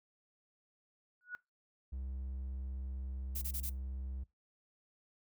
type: tone with exponential growth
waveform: sine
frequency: 1464 Hz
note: F#6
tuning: 19 cents flat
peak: -36 dBFS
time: 1.21-1.35 s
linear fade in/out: 0 ms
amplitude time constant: 29 ms
type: tone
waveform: triangle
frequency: 65.41 Hz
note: C2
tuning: in tune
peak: -37 dBFS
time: 1.92-4.24 s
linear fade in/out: 10 ms
type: noise bursts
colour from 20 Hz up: violet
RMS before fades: -40 dBFS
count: 4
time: 3.35-3.698 s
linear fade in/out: 10 ms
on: 69 ms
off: 24 ms
effects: noise-tail reverb RT60 0.2 s tail -21 dB re dry